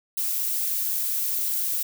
violet noise, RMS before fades -26 dBFS, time 0.17-1.83 s, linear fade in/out 5 ms, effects none

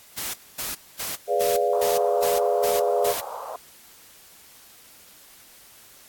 white noise bursts, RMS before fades -30 dBFS, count 8, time 0.17-3.21 s, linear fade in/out 10 ms, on 170 ms, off 240 ms
sine chord, G# diminished seventh, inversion none, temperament equal with one note detuned, 415.3 / 493.9 / 581.6 / 698.5 Hz, G#4 / B4 / D5 / F5, 0 / 0 / -17 / 0 cents, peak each -25 dBFS, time 1.27-3.15 s, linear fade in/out 50 ms
pink band-pass noise, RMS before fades -35 dBFS, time 1.73-3.56 s, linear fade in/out 2 ms, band 510 to 1200 Hz, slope 48 dB/octave
effects white hiss -50 dBFS RMS until 6.08 s + AAC 64 kbps

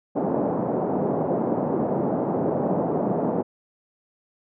pink band-pass noise, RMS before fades -24 dBFS, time 0.15-3.43 s, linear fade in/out 20 ms, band 170 to 780 Hz, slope 24 dB/octave, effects none

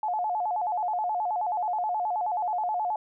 sine tone with vibrato, 784 Hz, G5, in tune, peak -25 dBFS, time 0.03-2.96 s, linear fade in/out 2 ms, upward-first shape square, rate 9.4 Hz, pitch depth 160 cents each way, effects none

